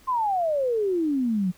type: exponential sweep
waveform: sine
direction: down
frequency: 1066 to 174.7 Hz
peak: -21 dBFS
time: 0.07-1.52 s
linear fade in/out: 20 ms
effects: pink hiss -55 dBFS RMS until 1.57 s